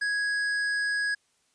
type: tone with tanh clipping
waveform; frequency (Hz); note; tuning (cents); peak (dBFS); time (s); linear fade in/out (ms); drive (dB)
triangle; 1661.2; G#6; 0; -27; 0.01-1.15; 10; 15
effects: white hiss -69 dBFS RMS until 1.54 s + resampled to 22050 Hz